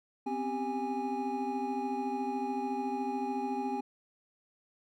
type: tone cluster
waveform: triangle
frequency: 253.4 / 267.2 / 394 / 825 Hz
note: B3 / C4 / G4 / G#5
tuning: +45 / +36 / +9 / -12 cents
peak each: -35 / -37 / -37 / -33 dBFS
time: 0.26-3.81 s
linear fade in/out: 10 ms
effects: none